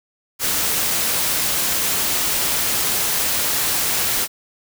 white noise, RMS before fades -20 dBFS, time 0.39-4.28 s, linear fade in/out 50 ms, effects none

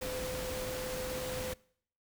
sine tone in noise, 510 Hz, C5, 44 cents flat, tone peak -38 dBFS, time 0.01-1.54 s, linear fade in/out 10 ms, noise pink, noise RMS -40 dBFS, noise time 0.01-1.54 s, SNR -1 dB, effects noise-tail reverb RT60 0.6 s tail -23 dB re dry

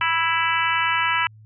harmonic tone with a mistuned harmonic, 330.6 Hz, E4, 5 cents sharp, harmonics 3 / 4 / 5 / 6 / 7 / 8 / 9, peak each -24 / -25 / -26 / -27 / -27 / -28 / -29 dBFS, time 0.01-1.27 s, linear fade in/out 2 ms, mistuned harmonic 3, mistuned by -17 cents, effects added 108 Hz sine -44 dBFS peak until 1.45 s

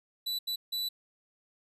45% pulse tone bursts at uneven times, 3965 Hz, B7, 6 cents sharp, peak -31 dBFS, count 3, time 0.26-0.39 / 0.47-0.56 / 0.72-0.89 s, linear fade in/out 10 ms, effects resampled to 32000 Hz

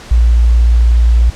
sine tone, 58.27 Hz, A#1, in tune, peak -5 dBFS, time 0.11-1.3 s, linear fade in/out 5 ms, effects pink hiss -33 dBFS RMS until 1.35 s + low-pass 7000 Hz 12 dB/octave

